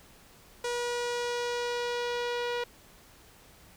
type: tone with low-pass filter sweep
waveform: sawtooth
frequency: 482.2 Hz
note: B4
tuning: 41 cents flat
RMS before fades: -32 dBFS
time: 0.64-2.64 s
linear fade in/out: 5 ms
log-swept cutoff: 7900 to 3700 Hz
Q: 1.2
effects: pink hiss -56 dBFS RMS until 3.76 s